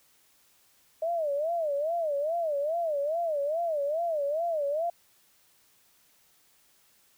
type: tone with vibrato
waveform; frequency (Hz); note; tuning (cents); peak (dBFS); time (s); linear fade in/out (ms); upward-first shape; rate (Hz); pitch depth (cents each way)
sine; 622.3; D#5; 0; -26; 1.02-4.9; 5; sine; 2.4; 180
effects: white hiss -64 dBFS RMS until 7.17 s